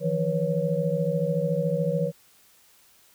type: tone cluster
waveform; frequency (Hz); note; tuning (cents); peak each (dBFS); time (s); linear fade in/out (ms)
sine; 157.9 / 171.7 / 486.9 / 554; D#3 / F3 / B4 / C#5; +26 / -29 / -25 / -1; -28; 0-2.12; 50
effects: white hiss -58 dBFS RMS until 3.14 s